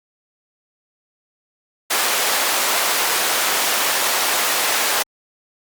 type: high-pass noise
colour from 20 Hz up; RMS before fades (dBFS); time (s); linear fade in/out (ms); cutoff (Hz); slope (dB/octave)
pink; -19; 1.9-5.03; 10; 670; 12
effects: Opus 48 kbps